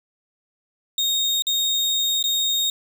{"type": "tone with dropouts", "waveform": "35% pulse", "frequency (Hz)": 3712, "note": "A#7", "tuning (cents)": -8, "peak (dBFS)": -17, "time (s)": [0.98, 2.7], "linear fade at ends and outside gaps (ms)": 2, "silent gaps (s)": [[1.422, 1.468], [2.227, 2.239]], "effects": []}